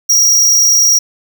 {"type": "tone", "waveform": "square", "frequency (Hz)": 5690, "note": "F8", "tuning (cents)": 31, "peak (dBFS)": -7, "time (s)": [0.09, 0.99], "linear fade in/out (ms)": 10, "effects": []}